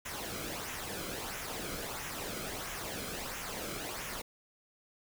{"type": "noise with flanger", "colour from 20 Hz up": "pink", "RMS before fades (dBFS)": -40, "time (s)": [0.05, 4.22], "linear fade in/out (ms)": 10, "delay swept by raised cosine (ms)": [0.22, 1.12], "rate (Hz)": 1.5, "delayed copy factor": -0.55, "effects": []}